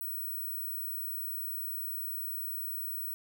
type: tone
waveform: sine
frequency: 15910 Hz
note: B9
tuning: 12 cents sharp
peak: -34 dBFS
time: 0.01-3.14 s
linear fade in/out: 0 ms
effects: none